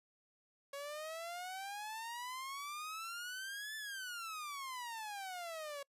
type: exponential two-way sweep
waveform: sawtooth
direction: up then down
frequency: 554.4 to 1760 to 554.4 Hz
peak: -39 dBFS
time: 0.73-5.83 s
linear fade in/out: 5 ms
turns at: 3.76 s
effects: noise-tail reverb RT60 0.1 s tail -26 dB re dry + resampled to 32000 Hz